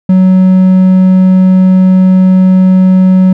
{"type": "tone with hard clipping", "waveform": "triangle", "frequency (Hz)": 186.3, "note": "F#3", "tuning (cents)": 12, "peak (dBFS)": -3, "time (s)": [0.09, 3.33], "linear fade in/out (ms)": 5, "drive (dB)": 6, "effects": []}